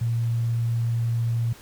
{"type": "tone", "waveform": "sine", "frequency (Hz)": 116.54, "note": "A#2", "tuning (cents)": 0, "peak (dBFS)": -21, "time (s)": [0.01, 1.53], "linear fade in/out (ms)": 5, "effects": ["pink hiss -48 dBFS RMS until 1.61 s"]}